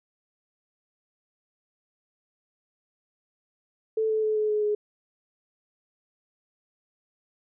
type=tone with pitch steps; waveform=sine; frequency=440 / 435.7 / 431.4 / 427.2 / 423.1 / 418.9 Hz; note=A4 / A4 / A4 / G#4 / G#4 / G#4; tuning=0 / -17 / -34 / +49 / +32 / +15 cents; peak=-22 dBFS; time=3.97-4.75 s; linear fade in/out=5 ms; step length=130 ms; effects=none